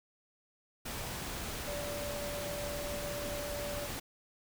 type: tone in noise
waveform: sine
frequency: 581 Hz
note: D5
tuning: 19 cents flat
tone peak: -39 dBFS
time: 1.67-3.87 s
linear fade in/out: 10 ms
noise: pink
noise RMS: -40 dBFS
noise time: 0.85-4 s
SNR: -2 dB
effects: none